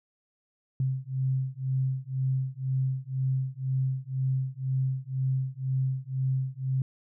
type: beating tone pair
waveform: sine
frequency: 130.81 / 132.81 Hz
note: C3 / C3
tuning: 0 / +26 cents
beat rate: 2 Hz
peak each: -29 dBFS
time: 0.8-6.82 s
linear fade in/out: 2 ms
effects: none